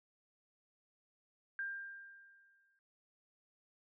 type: tone with exponential decay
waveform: sine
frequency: 1594 Hz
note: G6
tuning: 28 cents sharp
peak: -36 dBFS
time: 1.59-2.79 s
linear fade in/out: 1 ms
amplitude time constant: 260 ms
effects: none